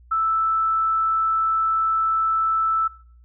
sine tone, 1318.5 Hz, E6, in tune, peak -18 dBFS, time 0.11-2.88 s, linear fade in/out 10 ms, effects noise-tail reverb RT60 0.5 s tail -21 dB re dry + added 60 Hz sine -47 dBFS peak until 3.24 s

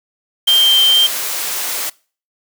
sine tone in noise, 3149 Hz, G7, 7 cents sharp, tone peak -8 dBFS, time 0.47-1.07 s, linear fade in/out 10 ms, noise white, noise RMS -21 dBFS, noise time 0.47-1.9 s, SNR +10 dB, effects noise-tail reverb RT60 0.4 s tail -24 dB re dry + high-pass 400 Hz 12 dB/octave

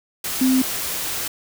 sine tone in noise, 259.4 Hz, C4, 15 cents flat, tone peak -14 dBFS, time 0.41-0.62 s, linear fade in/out 5 ms, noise white, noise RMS -26 dBFS, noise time 0.24-1.28 s, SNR +9 dB, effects none

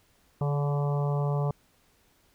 harmonic tone with a mistuned harmonic, 144.3 Hz, D3, 30 cents flat, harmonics 1 / 3 / 4 / 5 / 6 / 7 / 8, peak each -25 / -35 / -37 / -39 / -41 / -42 / -43 dBFS, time 0.41-1.51 s, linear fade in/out 2 ms, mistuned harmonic 3, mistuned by -18 cents, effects pink hiss -65 dBFS RMS until 2.34 s

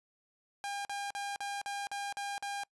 sawtooth tone bursts, 805 Hz, G5, 46 cents sharp, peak -32 dBFS, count 8, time 0.64-2.635 s, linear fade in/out 0 ms, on 210 ms, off 45 ms, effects noise-tail reverb RT60 0.1 s tail -26 dB re dry + resampled to 24000 Hz

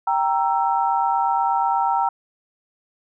sine chord, E diminished, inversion first, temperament equal with one note detuned, 784 / 932.3 / 1328.4 Hz, G5 / Bb5 / E6, 0 / 0 / +13 cents, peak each -21 / -20 / -26 dBFS, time 0.07-2.09 s, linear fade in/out 5 ms, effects none

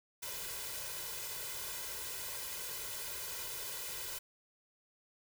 white noise with comb filter, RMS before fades -42 dBFS, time 0.22-4.19 s, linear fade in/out 10 ms, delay 2 ms, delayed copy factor +0.85, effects none

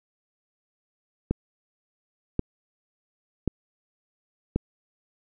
click train, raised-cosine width 3 ms, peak -10 dBFS, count 4, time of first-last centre 1.31-4.56 s, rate 0.923 Hz, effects none

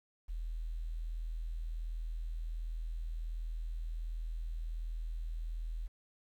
sine tone with quantisation, 40.68 Hz, E1, 22 cents flat, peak -36 dBFS, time 0.28-5.88 s, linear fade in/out 20 ms, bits 11, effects none

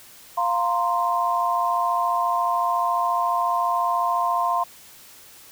sine chord, F suspended fourth, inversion none, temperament equal, 698.5 / 932.3 / 1046.5 Hz, F5 / Bb5 / C6, 0 / 0 / 0 cents, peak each -24 / -26 / -22 dBFS, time 0.37-4.64 s, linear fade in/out 10 ms, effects white hiss -47 dBFS RMS until 5.51 s

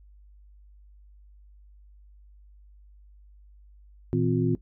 sine tone cluster, 118.1 / 162.7 / 259.1 / 355 Hz, A#2 / E3 / C4 / F4, +23 / -22 / -17 / +28 cents, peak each -27 dBFS, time 4.13-4.55 s, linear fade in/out 0 ms, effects noise-tail reverb RT60 0.1 s tail -17 dB re dry + added 50 Hz sine -50 dBFS peak until 4.61 s

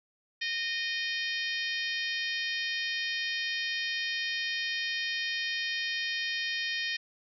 harmonic tone with a mistuned harmonic, 616 Hz, D#5, 17 cents flat, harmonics 3 / 4 / 5 / 6 / 7 / 8 / 9, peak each -34 / -36 / -38 / -40 / -41 / -42 / -43 dBFS, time 0.41-6.97 s, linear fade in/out 10 ms, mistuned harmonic 5, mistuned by +18 cents, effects none

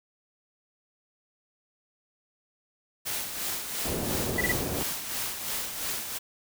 white noise with tremolo, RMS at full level -31 dBFS, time 3.05-6.19 s, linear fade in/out 20 ms, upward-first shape sine, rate 2.9 Hz, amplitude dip 50%
white low-pass noise, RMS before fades -32 dBFS, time 3.85-4.83 s, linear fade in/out 0 ms, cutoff 450 Hz, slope 12 dB/octave
sine tone bursts, 1967 Hz, B6, 7 cents flat, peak -23 dBFS, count 3, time 4.38-4.519 s, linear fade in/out 5 ms, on 29 ms, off 26 ms
effects none

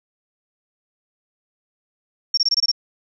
sine tone bursts, 5510 Hz, F8, 24 cents flat, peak -14 dBFS, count 7, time 2.34-2.716 s, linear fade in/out 5 ms, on 34 ms, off 23 ms, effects none

